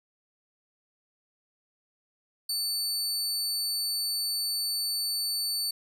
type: tone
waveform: sawtooth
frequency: 4500 Hz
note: C#8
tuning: 25 cents sharp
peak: -25 dBFS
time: 2.49-5.71 s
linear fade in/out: 5 ms
effects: none